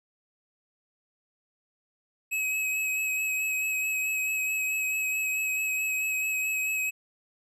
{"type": "tone with vibrato", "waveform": "square", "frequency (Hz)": 2556, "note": "D#7", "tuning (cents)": 46, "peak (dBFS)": -27, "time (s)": [2.31, 6.91], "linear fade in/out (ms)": 20, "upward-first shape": "sine", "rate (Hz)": 4.6, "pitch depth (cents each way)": 18, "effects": []}